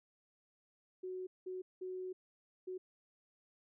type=tone bursts at uneven times; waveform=sine; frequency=370 Hz; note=F#4; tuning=in tune; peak=-40 dBFS; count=4; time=1.03-1.27 / 1.46-1.62 / 1.81-2.13 / 2.67-2.78 s; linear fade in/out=10 ms; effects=none